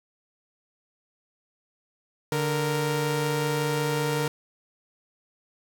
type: tone pair together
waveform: sawtooth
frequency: 146.6 / 465.2 Hz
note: D3 / A#4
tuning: -3 / -4 cents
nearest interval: octave + minor sixth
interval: 1999 cents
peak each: -23 dBFS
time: 2.32-4.28 s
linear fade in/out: 2 ms
effects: none